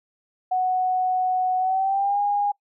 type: tone with pitch glide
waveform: sine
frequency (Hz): 740 to 816.4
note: F#5 to G#5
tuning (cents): 0 to -30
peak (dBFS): -19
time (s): 0.51-2.52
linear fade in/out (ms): 10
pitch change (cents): +170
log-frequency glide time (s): 1.58-2.2
effects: noise-tail reverb RT60 0.1 s tail -23 dB re dry